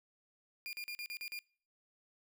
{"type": "tone bursts", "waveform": "30% pulse", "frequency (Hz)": 2411, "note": "D7", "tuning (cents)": 45, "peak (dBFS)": -38, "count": 7, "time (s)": [0.66, 1.39], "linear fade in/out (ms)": 0, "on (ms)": 70, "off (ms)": 40, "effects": ["noise-tail reverb RT60 0.5 s tail -26 dB re dry"]}